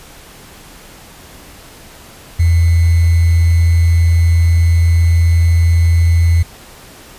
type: tone with sample-and-hold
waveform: sine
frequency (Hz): 84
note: E2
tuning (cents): +33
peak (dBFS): -7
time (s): 2.39-6.43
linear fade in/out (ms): 10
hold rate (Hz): 2100
effects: pink hiss -38 dBFS RMS until 7.18 s + resampled to 32000 Hz

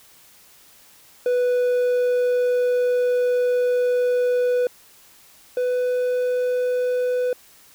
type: tone pair in turn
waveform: triangle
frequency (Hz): 493.9 / 497.9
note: B4 / B4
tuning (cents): 0 / +14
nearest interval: unison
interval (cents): 14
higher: second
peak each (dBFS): -15 / -17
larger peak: first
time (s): 1.26-4.67 / 5.57-7.33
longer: first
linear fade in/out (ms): 2
effects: white hiss -51 dBFS RMS until 7.74 s

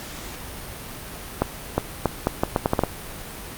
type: accelerating click train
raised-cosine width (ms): 1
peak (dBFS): -4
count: 10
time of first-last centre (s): 1.42-2.836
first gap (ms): 360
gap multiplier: 0.77
effects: pink hiss -36 dBFS RMS until 3.57 s + Opus 48 kbps

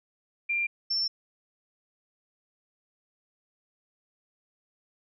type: tone pair in turn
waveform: sine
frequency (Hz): 2382 / 5391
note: D7 / E8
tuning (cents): +24 / +38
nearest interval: octave + major second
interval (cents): 1414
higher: second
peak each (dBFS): -25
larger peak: neither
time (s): 0.49-0.67 / 0.9-1.08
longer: neither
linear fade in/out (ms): 10
effects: none

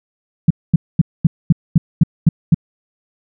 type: tone bursts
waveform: sine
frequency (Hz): 162.9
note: E3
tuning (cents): -20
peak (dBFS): -4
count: 9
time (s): 0.48-2.545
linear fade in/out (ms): 5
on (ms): 25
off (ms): 230
effects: none

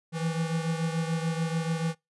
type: beating tone pair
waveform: square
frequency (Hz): 162.1 / 169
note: E3 / E3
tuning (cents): -29 / +43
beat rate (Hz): 6.9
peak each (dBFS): -29 / -34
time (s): 0.12-1.95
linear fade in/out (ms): 50
effects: noise-tail reverb RT60 0.2 s tail -23 dB re dry + resampled to 24000 Hz

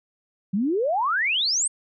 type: exponential sweep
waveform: sine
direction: up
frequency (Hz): 181.3 to 8870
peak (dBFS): -20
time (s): 0.53-1.68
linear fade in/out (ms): 10
effects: none

